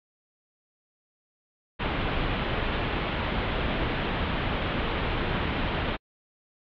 pink low-pass noise, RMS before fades -28 dBFS, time 1.79-5.97 s, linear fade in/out 20 ms, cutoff 3500 Hz, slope 48 dB/octave, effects AAC 64 kbps

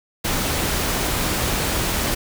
pink noise, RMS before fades -22 dBFS, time 0.24-2.15 s, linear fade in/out 10 ms, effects none

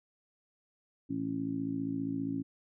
harmonic tone, 55 Hz, A1, in tune, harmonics 2 / 3 / 4 / 5 / 6, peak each -44 / -41 / -43 / -33 / -44 dBFS, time 1.09-2.43 s, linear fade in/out 20 ms, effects none

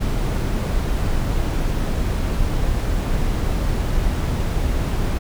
brown noise, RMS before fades -20 dBFS, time 0-5.19 s, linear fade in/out 20 ms, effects none

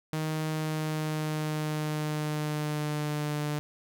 sawtooth tone with pitch glide, 156.3 to 148.81 Hz, D#3 to D3, +8 to +23 cents, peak -25 dBFS, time 0.13-3.59 s, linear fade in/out 0 ms, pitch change -85 cents, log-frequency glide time 0.49-3.42 s, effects none

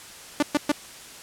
sawtooth tone bursts, 293.7 Hz, D4, in tune, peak -14 dBFS, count 3, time 0.4-0.718 s, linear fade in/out 2 ms, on 26 ms, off 120 ms, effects white hiss -43 dBFS RMS until 1.22 s + low-pass 10000 Hz 12 dB/octave

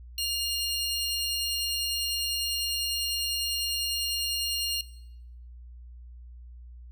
sawtooth tone pair together, 2826 / 4244 Hz, F7 / C8, +20 / +24 cents, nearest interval perfect fifth, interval 704 cents, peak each -28 dBFS, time 0.18-4.81 s, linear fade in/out 2 ms, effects noise-tail reverb RT60 0.8 s tail -18 dB re dry + added 60 Hz sine -43 dBFS peak until 6.91 s

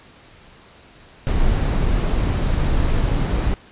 brown noise, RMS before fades -18 dBFS, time 1.27-3.54 s, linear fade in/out 0 ms, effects pink hiss -47 dBFS RMS until 3.71 s + resampled to 8000 Hz

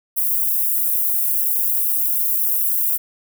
white high-pass noise, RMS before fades -19 dBFS, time 0.16-2.98 s, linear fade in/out 20 ms, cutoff 12000 Hz, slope 24 dB/octave, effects none

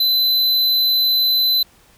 square tone, 4027 Hz, B7, 33 cents sharp, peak -14 dBFS, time 0-1.63 s, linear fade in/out 5 ms, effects pink hiss -52 dBFS RMS until 1.97 s

